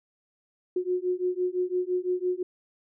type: beating tone pair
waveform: sine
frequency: 360 / 365.9 Hz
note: F#4 / F#4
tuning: -47 / -19 cents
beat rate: 5.9 Hz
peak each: -28 dBFS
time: 0.76-2.43 s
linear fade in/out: 5 ms
effects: none